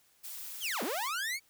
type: noise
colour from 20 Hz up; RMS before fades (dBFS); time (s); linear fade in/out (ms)
blue; -43; 0.23-1.09; 20
type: linear two-way sweep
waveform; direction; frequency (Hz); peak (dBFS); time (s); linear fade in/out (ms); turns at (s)
sawtooth; down then up; 3520 to 199.8 to 2294; -29; 0.6-1.4; 50; 0.83
effects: white hiss -67 dBFS RMS until 1.49 s